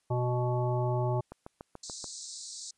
harmonic tone, 123.47 Hz, B2, in tune, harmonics 1 / 3 / 5 / 7 / 9, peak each -28 / -34 / -35 / -36 / -43 dBFS, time 0.1-1.21 s, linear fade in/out 10 ms
click train, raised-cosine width 1 ms, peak -28 dBFS, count 6, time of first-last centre 1.32-2.043 s, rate 6.92 Hz
white band-pass noise, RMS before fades -43 dBFS, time 1.83-2.71 s, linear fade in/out 5 ms, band 3900 to 8400 Hz, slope 96 dB/octave
effects white hiss -75 dBFS RMS until 2.77 s + resampled to 24000 Hz

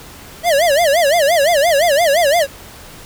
square tone with vibrato, 622.3 Hz, D#5, in tune, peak -11 dBFS, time 0.43-2.47 s, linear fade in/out 50 ms, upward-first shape sine, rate 5.8 Hz, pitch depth 220 cents each way, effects pink hiss -37 dBFS RMS until 3.05 s

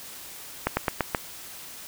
slowing click train, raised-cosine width 0.5 ms, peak -7 dBFS, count 5, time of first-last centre 0.67-1.148 s, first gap 100 ms, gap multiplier 1.12, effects white hiss -42 dBFS RMS until 1.87 s

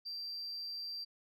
sine tone with amplitude modulation, 4706 Hz, D8, 3 cents sharp, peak -36 dBFS, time 0.05-1.05 s, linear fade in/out 20 ms, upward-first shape sine, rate 164 Hz, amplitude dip 40%, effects tanh soft clip ceiling -37 dBFS

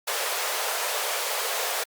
pink high-pass noise, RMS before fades -28 dBFS, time 0.07-1.84 s, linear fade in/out 10 ms, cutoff 450 Hz, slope 48 dB/octave, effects Opus 48 kbps

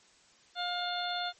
harmonic tone, 709 Hz, F5, 26 cents sharp, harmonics 1 / 2 / 3 / 4 / 5 / 6, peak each -35 / -38 / -47 / -47 / -37 / -41 dBFS, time 0.55-1.33 s, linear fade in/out 50 ms, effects white hiss -62 dBFS RMS until 1.39 s + MP3 32 kbps

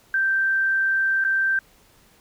sine tone with dropouts, 1566 Hz, G6, 2 cents flat, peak -18 dBFS, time 0.14-1.59 s, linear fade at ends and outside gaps 2 ms, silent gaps 1.241-1.248 s, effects pink hiss -56 dBFS RMS until 2.2 s

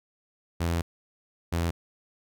sawtooth tone bursts at uneven times, 84.5 Hz, E2, 43 cents sharp, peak -21 dBFS, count 2, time 0.6-0.82 / 1.52-1.71 s, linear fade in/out 10 ms, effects none

